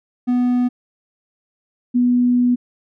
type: tone pair in turn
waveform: triangle / sine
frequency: 246.9 / 245.5 Hz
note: B3 / B3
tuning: 0 / -10 cents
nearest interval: unison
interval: 10 cents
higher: first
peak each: -12 dBFS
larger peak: neither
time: 0.27-0.69 / 1.94-2.56 s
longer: second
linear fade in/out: 20 ms
effects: none